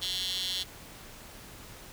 15% pulse tone with high-pass filter, 185 Hz, F#3, in tune, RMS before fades -33 dBFS, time 0.01-0.64 s, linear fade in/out 20 ms, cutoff 3600 Hz, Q 9.9, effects pink hiss -48 dBFS RMS until 1.92 s

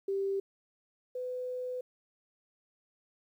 sine tone pair in turn, 392 / 502.5 Hz, G4 / B4, 0 / +30 cents, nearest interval major third, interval 430 cents, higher second, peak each -29 / -34 dBFS, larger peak first, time 0.08-0.4 / 1.15-1.81 s, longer second, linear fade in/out 5 ms, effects 11-bit

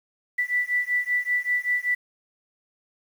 sine beating tone pair, 1969 / 1974.2 Hz, B6 / B6, -6 / -1 cents, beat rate 5.2 Hz, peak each -25 dBFS, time 0.38-1.95 s, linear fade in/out 10 ms, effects 8-bit

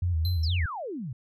sine tone with vibrato, 84.2 Hz, E2, 37 cents sharp, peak -23 dBFS, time 0.02-0.66 s, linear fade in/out 5 ms, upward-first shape square, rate 4.3 Hz, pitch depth 86 cents each way
square tone with exponential decay, 4076 Hz, C8, 46 cents flat, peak -32 dBFS, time 0.25-0.59 s, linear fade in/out 1 ms, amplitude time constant 72 ms
sine exponential sweep, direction down, 5588 to 111.4 Hz, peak -32 dBFS, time 0.43-1.13 s, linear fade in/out 5 ms
effects none

